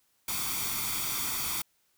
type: noise with comb filter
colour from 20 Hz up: white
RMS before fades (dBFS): -32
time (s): 0.28-1.62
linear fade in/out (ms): 5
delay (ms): 0.87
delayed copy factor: +0.7
effects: white hiss -71 dBFS RMS until 1.97 s